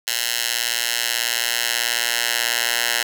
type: tone with high-pass filter sweep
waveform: 10% pulse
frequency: 118.4 Hz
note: A#2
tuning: 27 cents sharp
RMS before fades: -22 dBFS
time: 0.07-3.03 s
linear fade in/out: 5 ms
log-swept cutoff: 2900 to 1800 Hz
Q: 0.79
effects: none